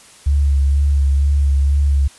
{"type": "tone with vibrato", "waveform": "sine", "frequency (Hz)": 70.3, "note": "C#2", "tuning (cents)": 25, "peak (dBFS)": -11, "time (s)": [0.26, 2.08], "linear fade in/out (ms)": 10, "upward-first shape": "sine", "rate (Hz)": 2.1, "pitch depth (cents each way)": 28, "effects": ["white hiss -44 dBFS RMS until 2.18 s", "resampled to 24000 Hz"]}